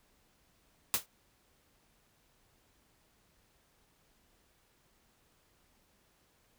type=noise with exponential decay; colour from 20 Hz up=white; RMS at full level=-25 dBFS; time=0.94-1.06 s; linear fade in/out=0 ms; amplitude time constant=24 ms; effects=pink hiss -70 dBFS RMS until 6.58 s

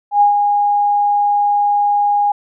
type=tone with ADSR envelope; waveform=sine; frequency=820 Hz; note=G#5; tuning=22 cents flat; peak=-6 dBFS; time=0.11-2.32 s; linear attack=100 ms; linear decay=120 ms; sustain=-5 dB; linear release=5 ms; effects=none

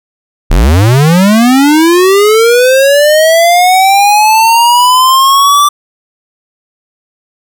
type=linear sweep; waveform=square; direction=up; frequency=32 to 1174.7 Hz; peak=-4 dBFS; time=0.5-5.69 s; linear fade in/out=10 ms; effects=none

